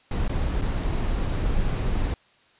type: noise with dropouts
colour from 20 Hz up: brown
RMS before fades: -24 dBFS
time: 0.11-2.14 s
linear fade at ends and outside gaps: 2 ms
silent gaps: 0.28-0.294 / 0.614-0.619 s
effects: white hiss -59 dBFS RMS until 2.59 s + resampled to 8000 Hz